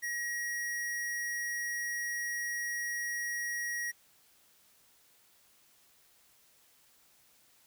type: tone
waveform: square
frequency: 1900 Hz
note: A#6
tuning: 33 cents sharp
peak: -34 dBFS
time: 0.02-3.92 s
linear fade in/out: 20 ms
effects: white hiss -65 dBFS RMS until 7.66 s